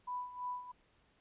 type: tone with tremolo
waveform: sine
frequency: 991 Hz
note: B5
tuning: 6 cents sharp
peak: -36 dBFS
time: 0.07-0.72 s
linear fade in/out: 10 ms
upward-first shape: sine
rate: 3 Hz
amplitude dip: 75%
effects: pink hiss -71 dBFS RMS until 1.2 s + resampled to 8000 Hz